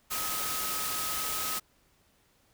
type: tone in noise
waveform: sine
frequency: 1269 Hz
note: D#6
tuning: 34 cents sharp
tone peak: -38 dBFS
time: 0.1-1.6 s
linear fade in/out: 20 ms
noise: white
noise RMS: -33 dBFS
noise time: 0.1-1.6 s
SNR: -8 dB
effects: pink hiss -67 dBFS RMS until 2.53 s